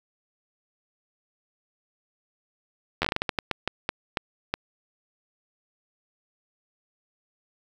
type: slowing click train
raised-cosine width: 0.3 ms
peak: -8 dBFS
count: 15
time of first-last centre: 3.02-4.54 s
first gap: 11 ms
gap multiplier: 1.31
effects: 7-bit